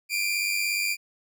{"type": "tone pair together", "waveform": "sawtooth", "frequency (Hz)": [2338, 2435], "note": ["D7", "D#7"], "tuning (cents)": [-8, -38], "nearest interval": "minor second", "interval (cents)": 70, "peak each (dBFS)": -24, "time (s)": [0.09, 0.97], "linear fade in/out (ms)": 50, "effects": []}